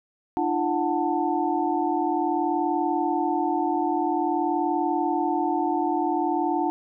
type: tone cluster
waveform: sine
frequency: 300.7 / 341.2 / 736 / 887 Hz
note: D4 / F4 / F#5 / A5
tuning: +41 / -40 / -9 / +14 cents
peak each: -27 dBFS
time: 0.37-6.7 s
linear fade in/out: 0 ms
effects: none